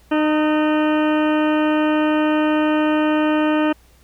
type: harmonic tone with a mistuned harmonic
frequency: 305.5 Hz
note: D#4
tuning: 32 cents flat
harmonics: 1 / 2 / 3 / 4 / 5 / 6 / 8 / 9 / 10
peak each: -16 / -22 / -26 / -28 / -30 / -32 / -34 / -35 / -36 dBFS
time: 0.11-3.73 s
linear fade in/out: 10 ms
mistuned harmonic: 4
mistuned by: +31 cents
effects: added 60 Hz sine -51 dBFS peak until 4.03 s + pink hiss -55 dBFS RMS until 4.03 s